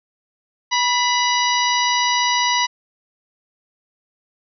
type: harmonic tone with a mistuned harmonic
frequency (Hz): 975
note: B5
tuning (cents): -23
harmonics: 1 / 2 / 3 / 4 / 5 / 6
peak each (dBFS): -19 / -22 / -24 / -25 / -26 / -27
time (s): 0.71-2.67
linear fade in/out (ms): 20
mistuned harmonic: 2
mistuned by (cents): +43
effects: none